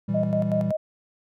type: chord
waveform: triangle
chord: E diminished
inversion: second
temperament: equal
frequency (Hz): 116.54 / 164.81 / 196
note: Bb2 / E3 / G3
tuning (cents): 0 / 0 / 0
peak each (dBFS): -27 / -27 / -23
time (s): 0.08-0.72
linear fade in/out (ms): 10
type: tone with tremolo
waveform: sine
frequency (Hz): 625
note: D#5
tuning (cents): +8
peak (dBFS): -22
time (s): 0.14-0.77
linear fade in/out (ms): 10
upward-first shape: square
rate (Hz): 5.3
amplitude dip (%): 75
effects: none